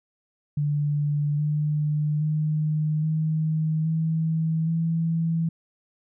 sine tone with pitch steps, 146.83 / 150.18 / 153.6 / 157.1 / 160.68 / 164.34 Hz, D3 / D3 / D#3 / D#3 / E3 / E3, 0 / +39 / -22 / +17 / -44 / -5 cents, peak -21 dBFS, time 0.57-5.49 s, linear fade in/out 5 ms, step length 820 ms, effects none

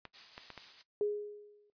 clicks, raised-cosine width 0.3 ms, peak -29 dBFS, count 4, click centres 0.053 / 0.379 / 0.503 / 0.577 s
blue noise with tremolo, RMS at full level -45 dBFS, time 0.13-0.83 s, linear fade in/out 20 ms, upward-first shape sine, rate 4.4 Hz, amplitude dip 40%
sine tone with exponential decay, 415.3 Hz, G#4, in tune, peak -27 dBFS, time 1.01-1.7 s, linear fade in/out 1 ms, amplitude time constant 150 ms
effects noise-tail reverb RT60 0.1 s tail -17 dB re dry + resampled to 11025 Hz

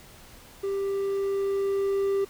triangle tone with level ramp, 394.1 Hz, G4, 9 cents sharp, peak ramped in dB -24 to -20 dBFS, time 0.63-2.25 s, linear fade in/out 10 ms, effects pink hiss -50 dBFS RMS until 2.29 s

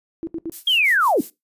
sine tone bursts, 329.6 Hz, E4, in tune, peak -24 dBFS, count 3, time 0.23-0.497 s, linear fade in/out 0 ms, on 41 ms, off 72 ms
violet noise with tremolo, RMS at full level -32 dBFS, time 0.52-1.3 s, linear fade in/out 0 ms, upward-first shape sine, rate 5.9 Hz, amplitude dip 90%
sine linear sweep, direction down, 3300 to 226.3 Hz, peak -14 dBFS, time 0.67-1.21 s, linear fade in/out 5 ms
effects noise-tail reverb RT60 0.2 s tail -19 dB re dry + resampled to 32000 Hz

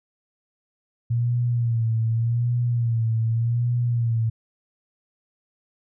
sine tone with vibrato, 116.7 Hz, A#2, 2 cents sharp, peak -19 dBFS, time 1.1-4.3 s, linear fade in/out 10 ms, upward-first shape sine, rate 0.85 Hz, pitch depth 65 cents each way, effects none

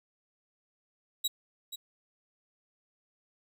sawtooth tone with echo, 3850 Hz, B7, 45 cents flat, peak -24 dBFS, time 1.24-1.28 s, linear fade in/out 10 ms, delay 480 ms, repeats 1, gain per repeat -11 dB, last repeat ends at 1.76 s, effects none

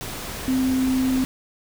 sine tone in noise, 259.8 Hz, C4, 12 cents flat, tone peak -18 dBFS, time 0.48-1.24 s, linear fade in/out 0 ms, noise pink, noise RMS -32 dBFS, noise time 0.01-1.25 s, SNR +11 dB, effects none

